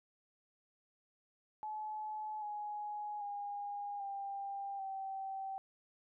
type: tone with pitch steps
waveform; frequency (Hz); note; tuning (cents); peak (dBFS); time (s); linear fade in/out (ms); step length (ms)
sine; 857 / 835.5 / 814.5 / 794.1 / 774.2; A5 / G#5 / G#5 / G5 / G5; -46 / +10 / -34 / +22 / -22; -39; 1.63-5.58; 0; 790
effects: none